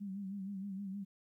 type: tone with vibrato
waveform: sine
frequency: 196 Hz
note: G3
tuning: in tune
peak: -39 dBFS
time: 0-1.05 s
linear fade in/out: 20 ms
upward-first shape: sine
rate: 6.4 Hz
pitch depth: 68 cents each way
effects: 13-bit